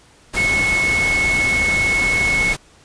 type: tone in noise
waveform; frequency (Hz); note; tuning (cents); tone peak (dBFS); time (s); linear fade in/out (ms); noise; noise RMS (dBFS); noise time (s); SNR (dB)
sine; 2194; C#7; -18; -15; 0.36-2.54; 20; pink; -24; 0.33-2.57; +6
effects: pink hiss -50 dBFS RMS until 2.84 s + resampled to 22050 Hz